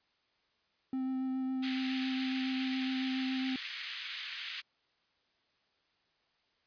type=tone with vibrato; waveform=triangle; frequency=261.2 Hz; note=C4; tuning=3 cents flat; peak=-30 dBFS; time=0.93-3.56 s; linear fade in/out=2 ms; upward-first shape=sine; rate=7.2 Hz; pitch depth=10 cents each way
type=band-pass noise; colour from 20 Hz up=white; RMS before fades=-42 dBFS; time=1.62-4.62 s; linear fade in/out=20 ms; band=1700 to 3900 Hz; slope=24 dB/octave
effects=white hiss -74 dBFS RMS until 6.66 s + resampled to 11025 Hz